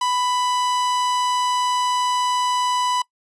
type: tone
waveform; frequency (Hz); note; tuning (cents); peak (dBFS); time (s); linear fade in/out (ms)
45% pulse; 993; B5; +9; -19; 0.01-3.02; 5
effects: noise-tail reverb RT60 0.1 s tail -22 dB re dry + resampled to 22050 Hz